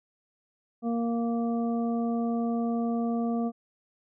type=harmonic tone; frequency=232.8 Hz; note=A#3; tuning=2 cents flat; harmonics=1 / 2 / 3 / 5; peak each=-26 / -35 / -35 / -44 dBFS; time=0.82-3.52 s; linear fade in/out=50 ms; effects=none